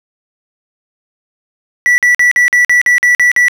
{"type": "tone bursts", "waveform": "triangle", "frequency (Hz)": 1956, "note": "B6", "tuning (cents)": -17, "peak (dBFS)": -4, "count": 10, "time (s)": [1.86, 3.483], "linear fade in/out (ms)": 0, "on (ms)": 120, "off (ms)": 47, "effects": []}